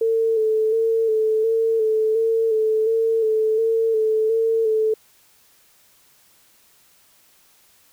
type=tone with vibrato; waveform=sine; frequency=444 Hz; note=A4; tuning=16 cents sharp; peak=-16 dBFS; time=0.01-4.94 s; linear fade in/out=5 ms; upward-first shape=square; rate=1.4 Hz; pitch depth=28 cents each way; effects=white hiss -56 dBFS RMS until 7.92 s